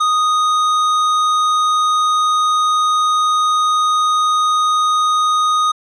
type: tone with tanh clipping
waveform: triangle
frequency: 1242 Hz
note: D#6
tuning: 3 cents flat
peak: -14 dBFS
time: 0-5.72 s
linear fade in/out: 10 ms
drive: 16 dB
effects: resampled to 24000 Hz